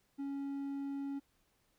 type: tone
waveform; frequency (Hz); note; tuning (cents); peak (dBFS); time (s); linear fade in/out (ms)
triangle; 278.2; C#4; +6; -35; 0.18-1.2; 20
effects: pink hiss -75 dBFS RMS until 1.78 s